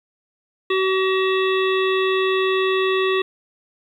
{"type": "harmonic tone", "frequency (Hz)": 379.2, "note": "F#4", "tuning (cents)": 43, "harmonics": [1, 3, 5, 7, 9, 10], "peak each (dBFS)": [-18, -25, -27, -28, -30, -34], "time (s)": [0.7, 3.22], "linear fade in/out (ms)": 5, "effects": ["9-bit"]}